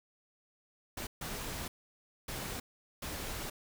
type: noise bursts at uneven times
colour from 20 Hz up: pink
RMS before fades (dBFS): -40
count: 4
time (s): 0.97-1.07 / 1.21-1.68 / 2.28-2.6 / 3.02-3.5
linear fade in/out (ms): 5
effects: none